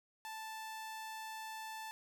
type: tone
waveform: sawtooth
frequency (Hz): 880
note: A5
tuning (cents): 0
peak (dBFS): -40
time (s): 0.25-1.91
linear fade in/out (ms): 0
effects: none